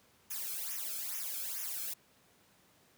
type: noise with flanger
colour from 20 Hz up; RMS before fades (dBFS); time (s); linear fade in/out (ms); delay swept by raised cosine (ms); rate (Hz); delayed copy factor
blue; -39; 0.3-1.94; 10; 0.23 to 1.07; 2.3; -1
effects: pink hiss -66 dBFS RMS until 2.97 s + high-pass 100 Hz 12 dB/octave